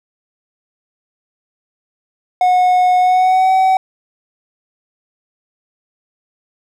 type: tone with pitch glide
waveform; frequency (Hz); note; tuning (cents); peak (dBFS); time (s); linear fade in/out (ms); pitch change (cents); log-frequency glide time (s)
triangle; 729 to 757.3; F#5 to F#5; -26 to +40; -7; 2.41-3.77; 2; +66; 2.99-3.52
effects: none